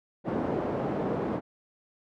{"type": "band-pass noise", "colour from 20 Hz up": "pink", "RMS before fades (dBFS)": -30, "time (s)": [0.24, 1.41], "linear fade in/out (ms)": 50, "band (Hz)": [200, 650], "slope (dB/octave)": 12, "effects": []}